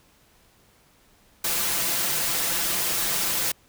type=noise with comb filter; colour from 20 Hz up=white; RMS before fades=-25 dBFS; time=1.44-3.52 s; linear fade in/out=5 ms; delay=5.9 ms; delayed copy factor=+0.55; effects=pink hiss -59 dBFS RMS until 3.68 s